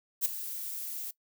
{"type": "noise with ADSR envelope", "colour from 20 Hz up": "violet", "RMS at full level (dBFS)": -25, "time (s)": [0.21, 1.11], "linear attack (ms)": 42, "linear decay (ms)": 12, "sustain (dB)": -13, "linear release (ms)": 6, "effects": ["noise-tail reverb RT60 0.1 s tail -20 dB re dry"]}